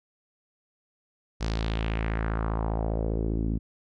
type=tone with low-pass filter sweep; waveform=sawtooth; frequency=55 Hz; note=A1; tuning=in tune; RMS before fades=-28 dBFS; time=1.4-3.59 s; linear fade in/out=20 ms; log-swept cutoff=5600 to 240 Hz; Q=2.3; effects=none